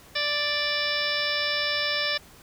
harmonic tone with a mistuned harmonic, 587.3 Hz, D5, in tune, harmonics 1 / 2 / 3 / 4 / 5 / 6 / 7 / 8 / 9, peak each -33 / -36 / -30 / -32 / -35 / -32 / -34 / -36 / -31 dBFS, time 0.15-2.18 s, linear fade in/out 10 ms, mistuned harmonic 7, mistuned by -65 cents, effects pink hiss -51 dBFS RMS until 2.42 s

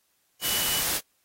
sine tone in noise, 2960 Hz, F#7, in tune, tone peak -30 dBFS, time 0.41-0.84 s, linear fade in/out 50 ms, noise white, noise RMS -27 dBFS, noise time 0.41-1.01 s, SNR -6 dB, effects white hiss -70 dBFS RMS until 1.24 s + AAC 48 kbps

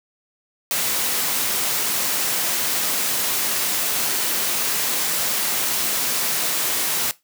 white noise, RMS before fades -22 dBFS, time 0.71-7.11 s, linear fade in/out 0 ms, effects noise-tail reverb RT60 0.2 s tail -18 dB re dry + high-pass 150 Hz 12 dB/octave

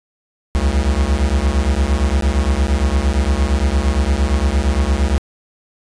square beating tone pair, 64.2 / 72.9 Hz, C2 / D2, -32 / -12 cents, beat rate 8.7 Hz, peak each -17 dBFS, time 0.55-5.18 s, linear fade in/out 0 ms, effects resampled to 22050 Hz

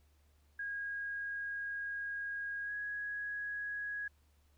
sine tone with pitch glide, 1637 to 1663.7 Hz, G#6 to G#6, -25 to +3 cents, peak -37 dBFS, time 0.59-4.08 s, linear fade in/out 5 ms, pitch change +28 cents, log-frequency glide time 2.63-2.72 s, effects added 73 Hz sine -66 dBFS peak until 4.57 s + pink hiss -75 dBFS RMS until 4.57 s

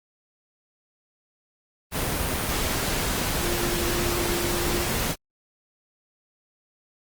sine tone in noise, 348.7 Hz, F4, 3 cents flat, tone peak -29 dBFS, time 3.4-4.86 s, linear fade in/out 50 ms, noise pink, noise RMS -26 dBFS, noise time 1.91-5.16 s, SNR -6 dB, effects Opus 32 kbps

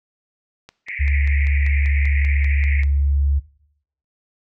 click train, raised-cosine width 0.2 ms, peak -22 dBFS, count 12, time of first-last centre 0.69-2.834 s, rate 5.13 Hz
pink band-pass noise, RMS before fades -29 dBFS, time 0.86-2.85 s, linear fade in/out 50 ms, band 1900 to 2400 Hz, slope 96 dB/octave
sine tone with pitch glide, 70.9 to 70.41 Hz, C#2 to C#2, +40 to +28 cents, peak -15 dBFS, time 0.99-3.4 s, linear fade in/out 20 ms, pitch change -12 cents, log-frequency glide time 2-3.26 s
effects noise-tail reverb RT60 0.7 s tail -18 dB re dry

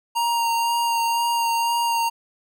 square tone with vibrato, 932.3 Hz, A#5, in tune, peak -20 dBFS, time 0.15-2.1 s, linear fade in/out 20 ms, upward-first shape sine, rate 2 Hz, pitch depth 15 cents each way, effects none

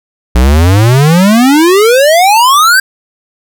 square exponential sweep, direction up, 58.1 to 1601 Hz, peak -4 dBFS, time 0.35-2.8 s, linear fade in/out 5 ms, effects none

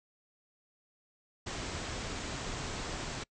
pink low-pass noise, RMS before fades -39 dBFS, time 1.46-3.24 s, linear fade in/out 10 ms, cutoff 8100 Hz, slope 96 dB/octave, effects noise-tail reverb RT60 0.1 s tail -26 dB re dry

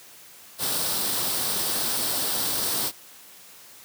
white noise with comb filter, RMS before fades -26 dBFS, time 0.58-2.92 s, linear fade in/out 50 ms, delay 0.22 ms, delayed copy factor +0.5, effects white hiss -48 dBFS RMS until 3.84 s + high-pass 100 Hz 12 dB/octave

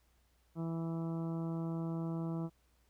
harmonic tone, 164.81 Hz, E3, in tune, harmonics 1 / 2 / 3 / 4 / 5 / 6 / 7 / 8, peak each -36 / -41 / -51 / -50 / -55 / -55 / -57 / -58 dBFS, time 0.55-2.5 s, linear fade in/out 50 ms, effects added 60 Hz sine -70 dBFS peak until 2.89 s + pink hiss -75 dBFS RMS until 2.89 s

